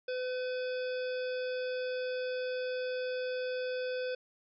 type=harmonic tone with a mistuned harmonic; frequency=506 Hz; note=B4; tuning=42 cents sharp; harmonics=1 / 3 / 5 / 7 / 9 / 10; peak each=-33 / -43 / -47 / -50 / -52 / -53 dBFS; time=0.08-4.15 s; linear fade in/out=5 ms; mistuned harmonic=7; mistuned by=-45 cents; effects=none